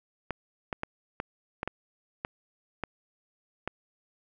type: clicks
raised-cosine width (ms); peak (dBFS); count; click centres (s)
0.5; -16; 9; 0.307 / 0.728 / 0.834 / 1.201 / 1.631 / 1.676 / 2.249 / 2.837 / 3.676
effects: none